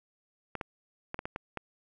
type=clicks; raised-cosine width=0.5 ms; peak=-20 dBFS; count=7; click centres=0.553 / 0.612 / 1.144 / 1.191 / 1.255 / 1.361 / 1.573 s; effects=none